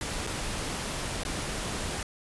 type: noise with dropouts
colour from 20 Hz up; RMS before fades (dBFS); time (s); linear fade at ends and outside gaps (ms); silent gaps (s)
pink; -33; 0.01-2.03; 2; 0.267-0.271 / 1.235-1.25
effects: resampled to 24000 Hz